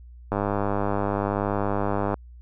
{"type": "click train", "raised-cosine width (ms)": 1, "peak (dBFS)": -11, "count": 185, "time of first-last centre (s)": [0.32, 2.142], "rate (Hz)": 101, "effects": ["added 60 Hz sine -42 dBFS peak until 2.41 s"]}